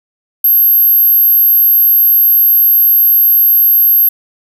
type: tone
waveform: sine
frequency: 12544 Hz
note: G9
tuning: in tune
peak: -5 dBFS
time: 0.44-4.09 s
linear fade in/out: 5 ms
effects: none